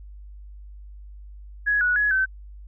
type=tone with pitch steps; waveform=sine; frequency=1673 / 1467 / 1683 / 1536 Hz; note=G#6 / F#6 / G#6 / G6; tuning=+12 / -15 / +23 / -36 cents; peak=-18 dBFS; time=1.66-2.26 s; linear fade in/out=20 ms; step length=150 ms; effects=added 50 Hz sine -39 dBFS peak until 2.67 s